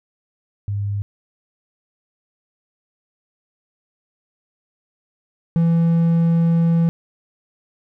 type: tone pair in turn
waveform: sine / triangle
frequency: 101.4 / 167.01 Hz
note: G#2 / E3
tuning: -41 / +23 cents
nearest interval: major sixth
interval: 864 cents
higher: second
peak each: -20 / -11 dBFS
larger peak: second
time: 0.68-1.02 / 5.56-6.89 s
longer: second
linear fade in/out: 0 ms
effects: none